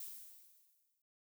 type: noise with exponential decay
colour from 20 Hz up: violet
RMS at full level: -45 dBFS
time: 0-1.02 s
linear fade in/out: 2 ms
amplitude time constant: 220 ms
effects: none